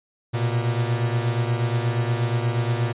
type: beating tone pair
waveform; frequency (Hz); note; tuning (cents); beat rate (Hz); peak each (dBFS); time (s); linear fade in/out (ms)
45% pulse; 116.54 / 124.94; A#2 / B2; 0 / +20; 8.4; -22 / -26; 0.33-2.93; 20
effects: resampled to 8000 Hz